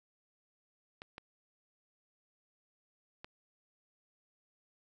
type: clicks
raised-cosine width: 0.3 ms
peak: -29 dBFS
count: 3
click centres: 1.019 / 1.181 / 3.245 s
effects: none